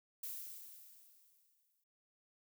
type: noise with exponential decay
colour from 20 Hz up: violet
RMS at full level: -43 dBFS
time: 0.23-1.84 s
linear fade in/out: 5 ms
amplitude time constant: 350 ms
effects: none